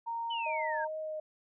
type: tone with pitch glide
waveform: sine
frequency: 926 to 920.1 Hz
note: A#5 to A#5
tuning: -12 to -23 cents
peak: -33 dBFS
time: 0.06-0.88 s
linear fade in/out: 20 ms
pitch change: -11 cents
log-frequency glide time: 0.33-0.47 s
type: exponential sweep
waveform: sine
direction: down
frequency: 3065 to 1568 Hz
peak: -36 dBFS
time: 0.3-0.85 s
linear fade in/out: 10 ms
type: tone with vibrato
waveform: sine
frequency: 622.3 Hz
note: D#5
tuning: in tune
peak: -35 dBFS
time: 0.46-1.2 s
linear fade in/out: 5 ms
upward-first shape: triangle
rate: 2.4 Hz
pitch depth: 14 cents each way
effects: none